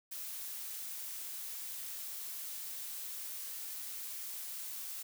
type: noise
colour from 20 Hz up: blue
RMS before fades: -43 dBFS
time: 0.11-5.03 s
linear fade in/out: 10 ms
effects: none